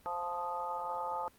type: harmonic tone with a mistuned harmonic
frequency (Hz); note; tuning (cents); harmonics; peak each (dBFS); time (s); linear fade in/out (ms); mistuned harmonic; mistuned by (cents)
174.61; F3; 0; 3 / 4 / 5 / 6 / 7; -42 / -44 / -36 / -48 / -40; 0.06-1.28; 0; 7; +25
effects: pink hiss -63 dBFS RMS until 1.38 s + Opus 24 kbps